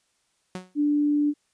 sawtooth tone with exponential decay, 183.9 Hz, F#3, 10 cents flat, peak -25 dBFS, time 0.55-0.75 s, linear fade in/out 2 ms, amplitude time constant 42 ms
sine tone, 293.5 Hz, D4, 1 cent flat, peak -19 dBFS, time 0.75-1.34 s, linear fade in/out 50 ms
effects white hiss -70 dBFS RMS until 1.53 s + resampled to 22050 Hz

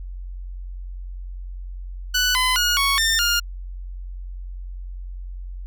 15% pulse tone with pitch steps, 1488 / 1015 / 1441 / 1111 / 1804 / 1413 Hz, F#6 / B5 / F#6 / C#6 / A6 / F6, +9 / +47 / -46 / +4 / +43 / +20 cents, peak -11 dBFS, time 2.14-3.4 s, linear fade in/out 10 ms, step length 210 ms, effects added 45 Hz sine -30 dBFS peak until 5.66 s

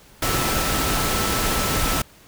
sine tone in noise, 1318.5 Hz, E6, in tune, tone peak -29 dBFS, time 0.22-2.02 s, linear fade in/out 5 ms, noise pink, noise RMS -22 dBFS, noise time 0.22-2.02 s, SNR -10 dB, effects pink hiss -50 dBFS RMS until 2.27 s

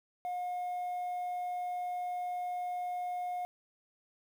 sine tone, 718 Hz, F5, 48 cents sharp, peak -31 dBFS, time 0.25-3.45 s, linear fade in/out 0 ms, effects tanh soft clip ceiling -33 dBFS + 10-bit

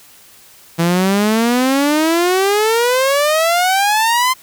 sawtooth exponential sweep, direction up, 165 to 1046.5 Hz, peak -8 dBFS, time 0.78-4.34 s, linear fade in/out 20 ms, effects white hiss -44 dBFS RMS until 4.42 s

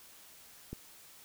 click, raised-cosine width 3 ms, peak -27 dBFS, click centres 0.73 s, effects white hiss -56 dBFS RMS until 1.24 s

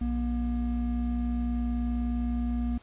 triangle tone pair together, 59.87 / 239.1 Hz, A#1 / A#3, +47 / +44 cents, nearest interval 2 octaves, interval 2397 cents, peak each -27 dBFS, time 0.01-2.78 s, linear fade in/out 5 ms, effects pink hiss -57 dBFS RMS until 2.82 s + resampled to 8000 Hz

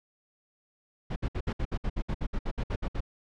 brown noise bursts, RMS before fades -29 dBFS, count 16, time 1.1-3.006 s, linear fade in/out 10 ms, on 61 ms, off 62 ms, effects low-pass 4000 Hz 12 dB/octave

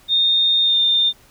sine tone with pitch glide, 3662 to 3616 Hz, A#7 to A7, -32 to +47 cents, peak -13 dBFS, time 0.08-1.13 s, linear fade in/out 50 ms, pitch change -21 cents, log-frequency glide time 0.62-0.79 s, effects pink hiss -51 dBFS RMS until 1.3 s

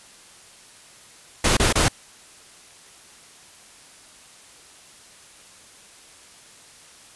pink noise bursts, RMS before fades -18 dBFS, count 3, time 1.44-1.884 s, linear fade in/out 5 ms, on 130 ms, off 27 ms, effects white hiss -48 dBFS RMS until 7.15 s + resampled to 24000 Hz

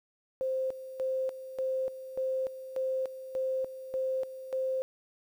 sine tone with tremolo, 523.3 Hz, C5, in tune, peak -28 dBFS, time 0.41-4.82 s, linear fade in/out 0 ms, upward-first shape square, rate 1.7 Hz, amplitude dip 75%, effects 10-bit

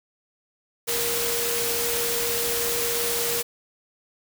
sine tone in noise, 470.8 Hz, A#4, 17 cents sharp, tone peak -29 dBFS, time 0.87-3.43 s, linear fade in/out 20 ms, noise white, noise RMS -26 dBFS, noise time 0.87-3.43 s, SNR -6 dB, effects none

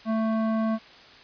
square tone with low-pass filter, 221.6 Hz, A3, 13 cents sharp, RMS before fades -25 dBFS, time 0.05-0.79 s, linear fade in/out 50 ms, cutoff 1100 Hz, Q 1.3, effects white hiss -49 dBFS RMS until 1.23 s + resampled to 11025 Hz

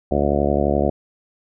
harmonic tone, 71.6 Hz, D2, 43 cents flat, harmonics 1 / 2 / 3 / 4 / 5 / 6 / 7 / 8 / 9 / 10, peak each -24 / -27 / -24 / -26 / -24 / -27 / -26 / -24 / -25 / -27 dBFS, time 0.11-0.9 s, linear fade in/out 5 ms, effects none

